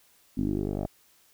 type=tone with low-pass filter sweep; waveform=10% pulse; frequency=50 Hz; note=G1; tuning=35 cents sharp; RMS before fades=-29 dBFS; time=0.37-0.87 s; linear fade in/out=10 ms; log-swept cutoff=250 to 630 Hz; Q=4.1; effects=white hiss -62 dBFS RMS until 1.33 s